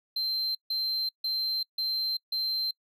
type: tone bursts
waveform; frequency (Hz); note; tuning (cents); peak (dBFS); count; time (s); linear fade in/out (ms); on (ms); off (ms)
triangle; 4124; C8; -26; -26; 5; 0.16-2.71; 5; 390; 150
effects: noise-tail reverb RT60 0.1 s tail -26 dB re dry